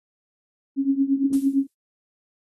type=tone with tremolo; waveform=sine; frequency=273.7 Hz; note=C#4; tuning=22 cents flat; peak=-14 dBFS; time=0.76-1.67 s; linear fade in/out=50 ms; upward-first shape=triangle; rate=8.8 Hz; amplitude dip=90%
type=noise with exponential decay; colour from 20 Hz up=violet; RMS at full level=-33 dBFS; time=1.33-1.74 s; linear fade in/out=1 ms; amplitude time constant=87 ms
effects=AAC 32 kbps